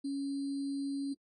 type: tone with sample-and-hold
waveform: sine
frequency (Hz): 277.9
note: C#4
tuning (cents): +4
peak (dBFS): -33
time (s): 0.04-1.14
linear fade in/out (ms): 10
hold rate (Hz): 4410
effects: AAC 32 kbps